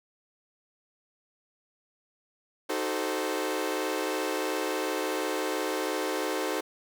sawtooth chord, D# diminished seventh, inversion none, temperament equal with one note detuned, 311.1 / 377.1 / 440 / 523.3 Hz, D#4 / F#4 / A4 / C5, 0 / +33 / 0 / 0 cents, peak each -30 dBFS, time 2.69-6.61 s, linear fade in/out 10 ms, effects none

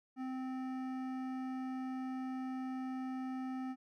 sine tone with hard clipping, 259.5 Hz, C4, 14 cents flat, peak -40 dBFS, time 0.16-3.76 s, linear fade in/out 50 ms, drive 13 dB, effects none

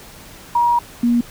sine tone pair in turn, 953 / 238.2 Hz, A#5 / A#3, +38 / +38 cents, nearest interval 2 octaves, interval 2400 cents, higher first, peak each -12 dBFS, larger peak neither, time 0.55-0.79 / 1.03-1.21 s, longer first, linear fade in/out 5 ms, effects pink hiss -40 dBFS RMS until 1.3 s

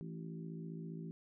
harmonic tone with a mistuned harmonic, 55 Hz, A1, in tune, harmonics 3 / 4 / 5 / 6 / 7, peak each -44 / -51 / -53 / -56 / -54 dBFS, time 0.01-1.11 s, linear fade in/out 0 ms, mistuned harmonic 6, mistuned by +22 cents, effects none

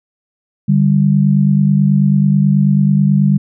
sine tone pair together, 146.98 / 196.2 Hz, D3 / G3, +2 / +2 cents, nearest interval perfect fourth, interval 500 cents, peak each -11 dBFS, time 0.68-3.38 s, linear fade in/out 10 ms, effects none

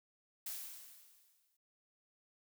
blue noise with exponential decay, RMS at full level -41 dBFS, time 0.46-1.57 s, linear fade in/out 5 ms, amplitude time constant 240 ms, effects none

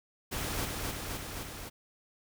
pink noise with echo, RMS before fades -35 dBFS, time 0.31-0.66 s, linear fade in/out 20 ms, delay 260 ms, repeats 4, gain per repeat -2 dB, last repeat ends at 1.7 s, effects none

